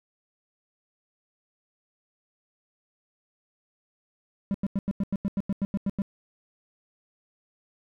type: tone bursts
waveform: triangle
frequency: 198.3 Hz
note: G3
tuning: 20 cents sharp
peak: -21 dBFS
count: 13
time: 4.51-6.019 s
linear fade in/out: 0 ms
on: 33 ms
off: 90 ms
effects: none